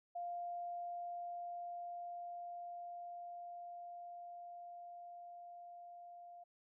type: tone with level ramp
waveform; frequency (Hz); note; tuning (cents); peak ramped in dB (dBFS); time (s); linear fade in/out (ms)
sine; 699; F5; +1; -40 to -52; 0.15-6.44; 10
effects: none